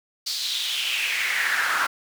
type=noise with high-pass filter sweep; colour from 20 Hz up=brown; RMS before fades=-25 dBFS; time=0.26-1.87 s; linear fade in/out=10 ms; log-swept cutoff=4600 to 1300 Hz; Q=4.4; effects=none